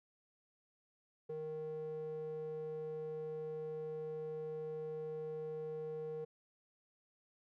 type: tone with band-pass filter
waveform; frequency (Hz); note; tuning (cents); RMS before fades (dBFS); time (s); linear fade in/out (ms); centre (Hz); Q
square; 155.56; D#3; 0; -43; 1.29-6.25; 10; 420; 9.4
effects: none